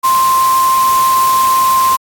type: tone in noise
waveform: sine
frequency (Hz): 1049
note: C6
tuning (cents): +4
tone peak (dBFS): -8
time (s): 0.03-1.97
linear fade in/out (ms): 20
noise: white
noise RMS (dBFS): -21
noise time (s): 0.03-1.97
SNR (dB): +10
effects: AAC 64 kbps